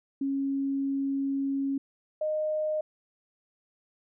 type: tone pair in turn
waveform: sine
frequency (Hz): 274.5 / 616.2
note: C#4 / D#5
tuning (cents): -17 / -17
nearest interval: octave + major second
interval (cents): 1400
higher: second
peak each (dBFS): -26 / -26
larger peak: neither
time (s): 0.21-1.78 / 2.21-2.81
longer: first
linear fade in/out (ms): 5
effects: none